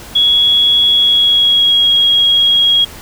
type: tone with pitch glide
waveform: sine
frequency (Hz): 3350 to 3294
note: G#7 to G#7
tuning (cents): +14 to -15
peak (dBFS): -7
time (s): 0.15-2.85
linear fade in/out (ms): 10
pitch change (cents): -29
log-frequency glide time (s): 0.9-1.88
effects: pink hiss -33 dBFS RMS until 3.01 s